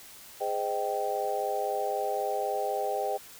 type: chord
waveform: sine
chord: Ab major seventh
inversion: none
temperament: just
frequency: 415.3 / 519.1 / 623 / 778.7 Hz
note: Ab4 / C5 / Eb5 / G5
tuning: 0 / -14 / +2 / -12 cents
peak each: -34 / -34 / -34 / -31 dBFS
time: 0.4-3.18 s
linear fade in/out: 20 ms
effects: white hiss -49 dBFS RMS until 3.39 s